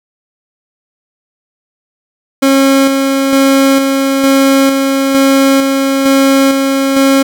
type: tone with tremolo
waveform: 30% pulse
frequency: 271.7 Hz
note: C#4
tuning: 35 cents flat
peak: -3 dBFS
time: 2.42-7.23 s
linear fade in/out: 10 ms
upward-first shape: square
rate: 1.1 Hz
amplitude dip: 35%
effects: none